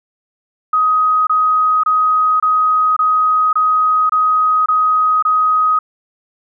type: tone bursts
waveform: sine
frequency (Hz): 1257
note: D#6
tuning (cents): +17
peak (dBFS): -10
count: 9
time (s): 0.73-5.79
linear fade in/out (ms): 5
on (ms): 540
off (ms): 25
effects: none